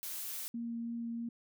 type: noise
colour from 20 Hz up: blue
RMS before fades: -41 dBFS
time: 0.03-0.48 s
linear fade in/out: 0 ms
type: tone with vibrato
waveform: sine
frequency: 233.1 Hz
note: A#3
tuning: in tune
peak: -36 dBFS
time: 0.54-1.29 s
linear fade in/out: 5 ms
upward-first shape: triangle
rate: 3.1 Hz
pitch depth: 9 cents each way
effects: none